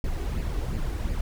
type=noise with flanger; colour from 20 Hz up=brown; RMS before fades=-28 dBFS; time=0.04-1.21 s; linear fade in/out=2 ms; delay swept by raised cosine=0.41 to 2.71 ms; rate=2.8 Hz; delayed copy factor=+0.55; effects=none